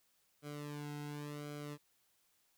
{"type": "tone with flanger", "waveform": "sawtooth", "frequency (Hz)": 146.9, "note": "D3", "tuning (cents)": 1, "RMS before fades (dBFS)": -45, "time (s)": [0.42, 1.78], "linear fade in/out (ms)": 50, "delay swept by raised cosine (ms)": [1.1, 1.73], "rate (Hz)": 0.91, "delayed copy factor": -0.85, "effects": ["white hiss -75 dBFS RMS until 2.57 s"]}